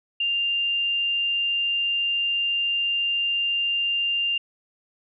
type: tone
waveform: sine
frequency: 2794 Hz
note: F7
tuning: in tune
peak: -21 dBFS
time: 0.2-4.38 s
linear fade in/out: 5 ms
effects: none